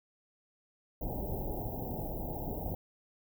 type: band-stop noise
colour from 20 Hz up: pink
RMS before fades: -37 dBFS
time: 1.01-2.75 s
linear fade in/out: 5 ms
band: 870 to 14000 Hz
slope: 96 dB/octave
effects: none

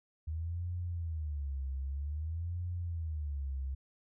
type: tone with vibrato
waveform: sine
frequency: 76.9 Hz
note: D#2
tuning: 20 cents flat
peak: -34 dBFS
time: 0.27-3.75 s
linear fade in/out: 10 ms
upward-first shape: sine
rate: 0.52 Hz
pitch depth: 240 cents each way
effects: none

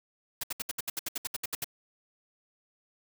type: noise bursts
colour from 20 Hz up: white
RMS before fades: -33 dBFS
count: 14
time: 0.41-1.644 s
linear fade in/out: 5 ms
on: 25 ms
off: 68 ms
effects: none

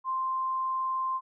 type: tone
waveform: sine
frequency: 1046.5 Hz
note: C6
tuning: in tune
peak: -27 dBFS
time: 0.04-1.21 s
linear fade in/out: 50 ms
effects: none

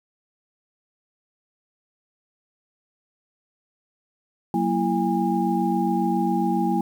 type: tone cluster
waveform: sine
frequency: 184.8 / 232.1 / 332.3 / 814 Hz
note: F#3 / A#3 / E4 / G#5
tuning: -2 / -7 / +14 / -35 cents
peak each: -25 dBFS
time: 4.54-6.81 s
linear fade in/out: 2 ms
effects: 8-bit

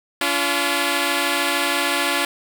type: tone pair together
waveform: 5% pulse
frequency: 284.7 / 344.3 Hz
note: C#4 / F4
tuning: +46 / -25 cents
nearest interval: minor third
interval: 329 cents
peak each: -10 dBFS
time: 0.21-2.25 s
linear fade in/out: 2 ms
effects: none

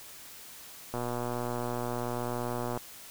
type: click train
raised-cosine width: 1 ms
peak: -20 dBFS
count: 223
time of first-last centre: 0.94-2.775 s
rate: 121 Hz
effects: white hiss -48 dBFS RMS until 3.1 s

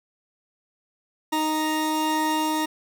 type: tone pair together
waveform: 40% pulse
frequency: 311.1 / 932.3 Hz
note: D#4 / A#5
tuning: 0 / 0 cents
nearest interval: octave + perfect fifth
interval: 1900 cents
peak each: -24 dBFS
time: 1.32-2.66 s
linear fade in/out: 10 ms
effects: none

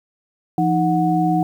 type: tone cluster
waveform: sine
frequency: 170.5 / 313 / 735 Hz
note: F3 / D#4 / F#5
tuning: -41 / +10 / -12 cents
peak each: -19 dBFS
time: 0.58-1.43 s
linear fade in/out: 2 ms
effects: 8-bit

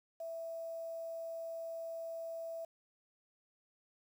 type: tone with quantisation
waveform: sine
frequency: 660 Hz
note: E5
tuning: 2 cents sharp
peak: -40 dBFS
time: 0.2-2.65 s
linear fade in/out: 5 ms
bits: 10
effects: none

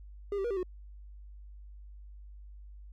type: tone with pitch steps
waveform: triangle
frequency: 404.5 / 388.8 / 476.9 / 391.2 / 365.1 Hz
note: G#4 / G4 / A#4 / G4 / F#4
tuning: -46 / -14 / +39 / -4 / -23 cents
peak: -28 dBFS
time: 0.32-0.63 s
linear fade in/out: 2 ms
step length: 62 ms
effects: added 50 Hz sine -46 dBFS peak until 2.92 s

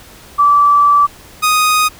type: tone pair in turn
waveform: sine / sawtooth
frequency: 1159 / 1244.4 Hz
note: D6 / D#6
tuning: -23 / 0 cents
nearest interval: minor second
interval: 123 cents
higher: second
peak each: -6 dBFS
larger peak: neither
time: 0.38-1.07 / 1.42-1.89 s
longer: first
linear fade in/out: 20 ms
effects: pink hiss -39 dBFS RMS until 1.99 s

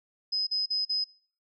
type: tone bursts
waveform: sine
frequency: 5050 Hz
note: D#8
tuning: 25 cents sharp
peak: -26 dBFS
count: 4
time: 0.32-1.043 s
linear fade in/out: 10 ms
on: 150 ms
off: 41 ms
effects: noise-tail reverb RT60 0.5 s tail -23 dB re dry

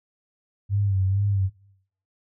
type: tone with vibrato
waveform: sine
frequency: 98 Hz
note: G2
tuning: in tune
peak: -19 dBFS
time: 0.69-1.5 s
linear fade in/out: 50 ms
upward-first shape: sine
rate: 2.2 Hz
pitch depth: 63 cents each way
effects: noise-tail reverb RT60 0.7 s tail -21 dB re dry

